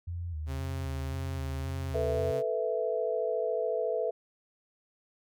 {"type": "tone with vibrato", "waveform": "sine", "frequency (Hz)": 81.6, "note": "E2", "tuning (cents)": -17, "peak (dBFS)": -33, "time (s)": [0.07, 2.32], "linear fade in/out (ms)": 10, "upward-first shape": "square", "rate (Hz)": 1.9, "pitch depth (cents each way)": 100}
{"type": "tone", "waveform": "sawtooth", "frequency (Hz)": 134.2, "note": "C3", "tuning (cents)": 44, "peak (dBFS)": -33, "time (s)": [0.46, 2.43], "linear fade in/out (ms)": 50}
{"type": "chord", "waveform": "sine", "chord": "A suspended second", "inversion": "none", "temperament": "equal", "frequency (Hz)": [440, 493.9, 659.3], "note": ["A4", "B4", "E5"], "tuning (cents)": [0, 0, 0], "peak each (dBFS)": [-32, -32, -32], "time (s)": [1.94, 4.11], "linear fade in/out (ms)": 10}
{"effects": []}